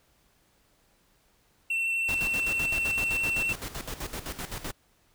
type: tone with vibrato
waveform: triangle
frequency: 2700 Hz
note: E7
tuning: 41 cents sharp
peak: -24 dBFS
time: 1.7-3.53 s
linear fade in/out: 5 ms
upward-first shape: sine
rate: 12 Hz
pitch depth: 10 cents each way
type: noise with tremolo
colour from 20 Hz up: pink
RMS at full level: -35 dBFS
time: 2.08-4.72 s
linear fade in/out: 10 ms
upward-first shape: square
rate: 7.8 Hz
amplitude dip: 70%
effects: pink hiss -66 dBFS RMS until 5.14 s